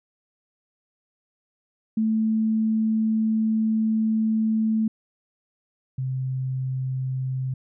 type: tone pair in turn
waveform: sine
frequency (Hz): 220 / 130.5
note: A3 / C3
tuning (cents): 0 / -4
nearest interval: major sixth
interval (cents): 904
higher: first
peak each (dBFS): -19 / -24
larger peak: first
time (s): 1.97-4.88 / 5.98-7.54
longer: first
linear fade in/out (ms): 5
effects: none